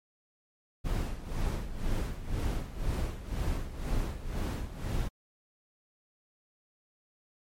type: noise with tremolo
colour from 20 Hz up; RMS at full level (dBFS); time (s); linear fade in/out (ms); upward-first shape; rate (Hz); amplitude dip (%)
brown; -29; 0.84-5.09; 20; sine; 2; 75
effects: MP3 64 kbps